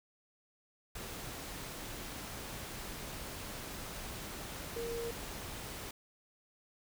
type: tone in noise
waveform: sine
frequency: 466.2 Hz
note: A#4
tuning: in tune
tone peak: -37 dBFS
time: 4.76-5.11 s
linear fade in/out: 5 ms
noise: pink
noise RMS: -44 dBFS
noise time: 0.95-5.91 s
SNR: +4 dB
effects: none